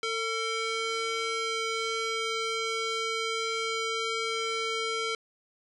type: tone with band-pass filter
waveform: square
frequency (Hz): 450.1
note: A4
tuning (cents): +39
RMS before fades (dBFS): -31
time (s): 0.03-5.15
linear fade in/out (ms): 2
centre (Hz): 2800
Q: 0.73
effects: resampled to 22050 Hz